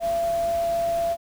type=tone in noise; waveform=sine; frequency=677 Hz; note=E5; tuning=46 cents sharp; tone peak=-21 dBFS; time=0-1.17 s; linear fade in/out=50 ms; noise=pink; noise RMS=-39 dBFS; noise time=0-1.17 s; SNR=+15 dB; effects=none